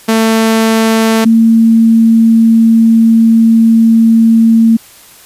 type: tone pair in turn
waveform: sawtooth / sine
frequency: 223.2 / 226.6 Hz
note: A3 / A#3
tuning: +25 / -49 cents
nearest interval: unison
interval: 26 cents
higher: second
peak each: -3 dBFS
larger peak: neither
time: 0.08-1.25 / 1.25-4.77 s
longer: second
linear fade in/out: 10 ms
effects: white hiss -38 dBFS RMS until 5.25 s + resampled to 32000 Hz